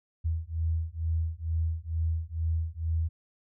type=beating tone pair; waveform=sine; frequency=80.4 / 82.6 Hz; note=E2 / E2; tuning=-43 / +4 cents; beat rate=2.2 Hz; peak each=-30 dBFS; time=0.24-3.09 s; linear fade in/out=20 ms; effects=none